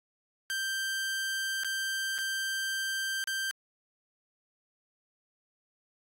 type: tone with dropouts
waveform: sawtooth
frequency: 1570 Hz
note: G6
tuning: 2 cents sharp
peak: -27 dBFS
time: 0.5-3.51 s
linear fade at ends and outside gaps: 0 ms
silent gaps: 1.635-1.646 / 2.181-2.186 / 3.24-3.274 s
effects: AAC 64 kbps